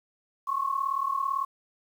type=tone pair together; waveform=sine; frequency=1070.8 / 1108.7 Hz; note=C6 / C#6; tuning=+40 / 0 cents; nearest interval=minor second; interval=60 cents; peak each=-29 / -28 dBFS; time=0.47-1.45 s; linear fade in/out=10 ms; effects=9-bit